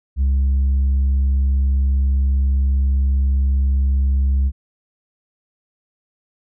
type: tone with tanh clipping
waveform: triangle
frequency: 67.5 Hz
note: C#2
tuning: 45 cents flat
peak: -14 dBFS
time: 0.16-4.52 s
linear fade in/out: 50 ms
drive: 7 dB
effects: none